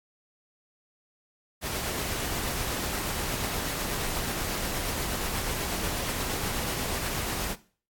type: noise with tremolo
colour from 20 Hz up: pink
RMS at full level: -30 dBFS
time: 1.61-7.56 s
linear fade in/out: 50 ms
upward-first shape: triangle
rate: 8.3 Hz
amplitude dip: 25%
effects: noise-tail reverb RT60 0.4 s tail -17 dB re dry + AAC 64 kbps